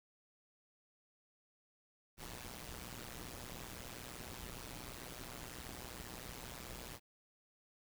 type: noise with amplitude modulation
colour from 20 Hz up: pink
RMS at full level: -45 dBFS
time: 2.17-7 s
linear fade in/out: 50 ms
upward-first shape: sine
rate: 123 Hz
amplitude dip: 90%
effects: none